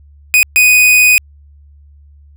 45% pulse tone bursts at uneven times, 2489 Hz, D#7, in tune, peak -5 dBFS, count 2, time 0.34-0.43 / 0.56-1.18 s, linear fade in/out 0 ms, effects added 72 Hz sine -39 dBFS peak until 2.36 s

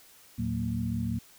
sine tone cluster, 78.5 / 113.5 / 184.3 / 230.3 Hz, D#2 / A#2 / F#3 / A#3, +16 / -46 / -7 / -21 cents, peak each -37 / -32 / -35 / -32 dBFS, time 0.38-1.19 s, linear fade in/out 10 ms, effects white hiss -56 dBFS RMS until 1.38 s

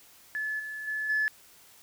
sine tone with level steps, 1725 Hz, A6, 35 cents flat, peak -29 / -35 / -29 / -23 dBFS, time 0.35-1.28 s, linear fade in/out 0 ms, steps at 0.59 / 0.87 / 1.09 s, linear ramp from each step 10 ms, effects tanh soft clip ceiling -20 dBFS + white hiss -56 dBFS RMS until 1.82 s

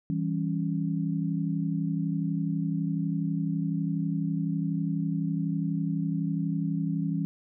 sine chord, C# diminished, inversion first, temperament equal with one note detuned, 163.96 / 196 / 277.2 Hz, E3 / G3 / C#4, -9 / 0 / 0 cents, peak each -28 / -32 / -32 dBFS, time 0.1-7.25 s, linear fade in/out 0 ms, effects none

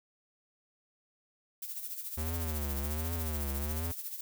violet noise with tremolo, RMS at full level -38 dBFS, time 1.62-4.21 s, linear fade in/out 5 ms, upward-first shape sine, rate 14 Hz, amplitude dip 60%
square tone with vibrato, 76 Hz, D#2, 40 cents flat, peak -34 dBFS, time 2.17-3.92 s, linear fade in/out 10 ms, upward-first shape triangle, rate 1.3 Hz, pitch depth 190 cents each way
effects none

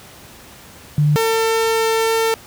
sine / sawtooth tone pair in turn, 148.5 / 449.8 Hz, D3 / A4, +20 / +38 cents, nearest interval octave + perfect fifth, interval 1918 cents, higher second, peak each -11 dBFS, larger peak neither, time 0.98-1.16 / 1.16-2.34 s, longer second, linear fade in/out 0 ms, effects pink hiss -41 dBFS RMS until 2.46 s + high-pass 60 Hz 12 dB/octave

